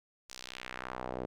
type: tone with band-pass filter sweep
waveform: sawtooth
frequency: 63 Hz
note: B1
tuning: 35 cents sharp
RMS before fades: -42 dBFS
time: 0.29-1.26 s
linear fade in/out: 10 ms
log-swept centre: 6400 to 440 Hz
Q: 1.4
effects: none